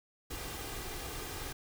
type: noise with comb filter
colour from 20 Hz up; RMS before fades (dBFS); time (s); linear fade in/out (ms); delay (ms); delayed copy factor
pink; -41; 0.3-1.53; 10; 2.5; +0.5
effects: none